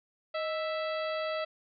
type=harmonic tone with a mistuned harmonic; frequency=659.3 Hz; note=E5; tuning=in tune; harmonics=1 / 2 / 3 / 4 / 5 / 6 / 7; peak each=-32 / -38 / -42 / -44 / -46 / -48 / -49 dBFS; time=0.34-1.45 s; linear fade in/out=10 ms; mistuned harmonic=1; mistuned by=-89 cents; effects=none